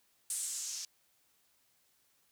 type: noise with low-pass filter sweep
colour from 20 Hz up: violet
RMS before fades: -39 dBFS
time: 0.3-0.85 s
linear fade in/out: 2 ms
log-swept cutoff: 9100 to 5600 Hz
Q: 3.2
effects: white hiss -72 dBFS RMS until 2.31 s